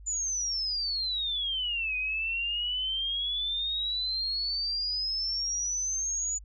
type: exponential two-way sweep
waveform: sine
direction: down then up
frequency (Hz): 7100 to 2489 to 6940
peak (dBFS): -28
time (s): 0.06-6.39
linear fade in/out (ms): 20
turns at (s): 1.96
effects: added 50 Hz sine -45 dBFS peak until 6.44 s